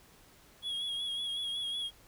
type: tone with vibrato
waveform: triangle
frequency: 3322 Hz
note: G#7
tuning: in tune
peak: -32 dBFS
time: 0.62-1.91 s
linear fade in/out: 50 ms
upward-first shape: sine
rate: 5.4 Hz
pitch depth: 38 cents each way
effects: pink hiss -60 dBFS RMS until 2.07 s